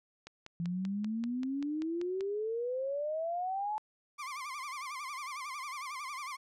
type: click train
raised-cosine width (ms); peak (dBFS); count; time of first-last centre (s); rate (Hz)
0.2; -29; 11; 0.27-2.208; 5.16
type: exponential sweep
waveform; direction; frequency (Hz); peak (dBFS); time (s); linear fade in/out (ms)
sine; up; 168.3 to 870; -32; 0.6-3.78; 0
type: tone with vibrato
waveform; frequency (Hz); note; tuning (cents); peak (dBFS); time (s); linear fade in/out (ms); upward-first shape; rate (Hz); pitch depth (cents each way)
30% pulse; 1108.7; C#6; 0; -36; 4.18-6.37; 20; sine; 11; 140
effects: low-pass 10000 Hz 12 dB/octave